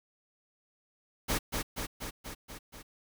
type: noise with echo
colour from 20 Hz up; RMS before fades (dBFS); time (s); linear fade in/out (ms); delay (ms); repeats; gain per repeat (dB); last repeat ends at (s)
pink; -30; 1.28-1.39; 20; 240; 6; -3; 2.83
effects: none